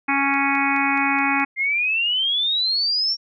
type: harmonic tone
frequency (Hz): 277.2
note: C#4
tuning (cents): 0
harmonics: 1 / 3 / 4 / 5 / 6 / 7 / 8 / 9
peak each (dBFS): -24 / -24 / -27 / -28 / -29 / -28 / -24 / -25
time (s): 0.08-1.45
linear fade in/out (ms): 10
type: click train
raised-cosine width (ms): 0.2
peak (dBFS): -26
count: 6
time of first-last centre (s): 0.34-1.399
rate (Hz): 4.72
type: exponential sweep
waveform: sine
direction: up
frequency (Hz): 2093 to 5570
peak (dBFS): -18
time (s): 1.56-3.17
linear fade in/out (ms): 50
effects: none